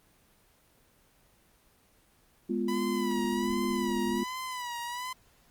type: chord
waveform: sine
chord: F diminished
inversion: first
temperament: equal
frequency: 207.7 / 246.9 / 349.2 Hz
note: Ab3 / Cb4 / F4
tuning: 0 / 0 / 0 cents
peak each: -32 dBFS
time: 2.49-4.24 s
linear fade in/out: 10 ms
type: tone with vibrato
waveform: sawtooth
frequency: 987.8 Hz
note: B5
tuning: in tune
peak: -31 dBFS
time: 2.68-5.13 s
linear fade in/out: 5 ms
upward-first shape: sine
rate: 1.3 Hz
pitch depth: 74 cents each way
effects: pink hiss -64 dBFS RMS until 5.5 s + Opus 24 kbps